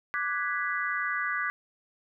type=chord; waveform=sine; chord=G# half-diminished seventh; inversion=second; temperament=equal; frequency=1174.7 / 1480 / 1661.2 / 1975.5 Hz; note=D6 / F#6 / G#6 / B6; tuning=0 / 0 / 0 / 0 cents; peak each=-33 dBFS; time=0.14-1.5 s; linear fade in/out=0 ms; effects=none